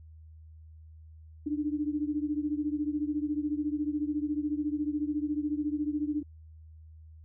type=beating tone pair; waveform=sine; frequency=293.7 / 307.7 Hz; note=D4 / D#4; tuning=0 / -19 cents; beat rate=14 Hz; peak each=-30 / -33 dBFS; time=1.46-6.23 s; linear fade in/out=10 ms; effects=added 79 Hz sine -48 dBFS peak until 7.24 s